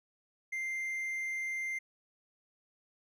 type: tone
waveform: triangle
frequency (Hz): 2093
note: C7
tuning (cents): 0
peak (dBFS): -32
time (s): 0.52-1.79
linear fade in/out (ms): 10
effects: none